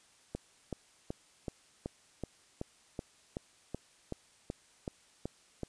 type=click train; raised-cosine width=2 ms; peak=-23 dBFS; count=15; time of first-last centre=0.35-5.633 s; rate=2.65 Hz; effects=white hiss -64 dBFS RMS until 5.68 s + resampled to 22050 Hz